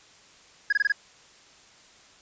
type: tone bursts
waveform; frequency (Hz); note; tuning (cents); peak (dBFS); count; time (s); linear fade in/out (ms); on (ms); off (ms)
triangle; 1661.2; G#6; 0; -17; 5; 0.7-0.922; 5; 26; 23
effects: white hiss -54 dBFS RMS until 2.21 s + resampled to 16000 Hz